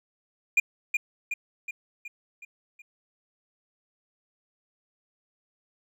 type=tone with echo; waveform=triangle; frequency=2419 Hz; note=D#7; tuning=49 cents flat; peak=-15 dBFS; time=0.57-0.6 s; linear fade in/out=5 ms; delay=370 ms; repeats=6; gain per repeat=-5 dB; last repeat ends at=2.82 s; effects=none